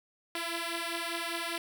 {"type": "beating tone pair", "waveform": "5% pulse", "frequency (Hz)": [334.9, 339.9], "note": ["E4", "F4"], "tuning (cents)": [27, -47], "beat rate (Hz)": 5, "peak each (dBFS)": [-24, -25], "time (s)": [0.35, 1.58], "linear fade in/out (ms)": 2, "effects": []}